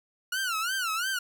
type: tone with vibrato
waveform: sawtooth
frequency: 1419 Hz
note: F6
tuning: 27 cents sharp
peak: -24 dBFS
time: 0.32-1.19 s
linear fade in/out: 5 ms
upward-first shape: sine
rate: 2.9 Hz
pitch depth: 180 cents each way
effects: none